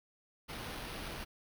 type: noise with sample-and-hold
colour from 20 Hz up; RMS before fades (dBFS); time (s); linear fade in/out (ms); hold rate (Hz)
pink; -43; 0.48-1.25; 20; 7350
effects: none